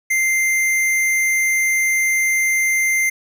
sine tone with hard clipping, 2090 Hz, C7, 2 cents flat, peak -16 dBFS, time 0.1-3.1 s, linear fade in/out 10 ms, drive 18 dB, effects none

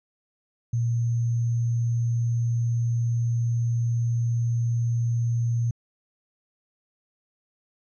sine tone with sample-and-hold, 117.2 Hz, A#2, 10 cents sharp, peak -21 dBFS, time 0.73-5.71 s, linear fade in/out 5 ms, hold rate 6300 Hz, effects resampled to 16000 Hz

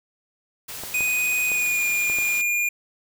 white noise, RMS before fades -35 dBFS, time 0.68-2.42 s, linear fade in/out 10 ms
clicks, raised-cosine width 1 ms, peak -21 dBFS, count 5, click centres 0.836 / 1.007 / 1.518 / 2.099 / 2.186 s
square tone with pitch glide, 2489 to 2420 Hz, D#7 to D#7, 0 to -49 cents, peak -21 dBFS, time 0.94-2.69 s, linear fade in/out 5 ms, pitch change -49 cents, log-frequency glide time 1.47-1.86 s
effects none

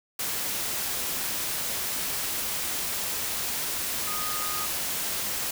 sine tone in noise, 1238 Hz, D#6, 9 cents flat, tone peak -34 dBFS, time 4.07-4.66 s, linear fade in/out 5 ms, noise white, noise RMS -30 dBFS, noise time 0.19-5.51 s, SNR -7 dB, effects none

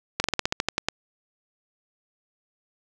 slowing click train, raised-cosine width 0.2 ms, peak -5 dBFS, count 11, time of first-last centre 0.2-0.886 s, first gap 41 ms, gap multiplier 1.11, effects none

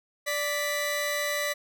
sawtooth tone pair together, 586.5 / 1975.5 Hz, D5 / B6, -2 / 0 cents, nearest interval octave + major sixth, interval 2102 cents, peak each -26 dBFS, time 0.26-1.54 s, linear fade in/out 20 ms, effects none

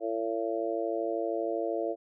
harmonic tone, 112.8 Hz, A2, 44 cents sharp, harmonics 3 / 4 / 5 / 6, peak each -34 / -34 / -34 / -34 dBFS, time 0-1.96 s, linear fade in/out 50 ms, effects none

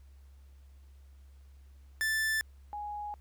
45% pulse / sine tone pair in turn, 1760 / 830.6 Hz, A6 / G#5, 0 / 0 cents, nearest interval octave + minor second, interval 1300 cents, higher first, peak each -28 / -36 dBFS, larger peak first, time 2.01-2.41 / 2.73-3.14 s, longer second, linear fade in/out 0 ms, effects added 68 Hz sine -52 dBFS peak until 3.2 s + pink hiss -71 dBFS RMS until 3.2 s

